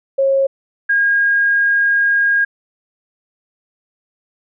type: tone pair in turn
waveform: sine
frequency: 543 / 1627.2 Hz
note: C#5 / G#6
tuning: -36 / -36 cents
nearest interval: octave + perfect fifth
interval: 1900 cents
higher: second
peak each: -11 dBFS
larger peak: neither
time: 0.18-0.47 / 0.89-2.45 s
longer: second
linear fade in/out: 10 ms
effects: none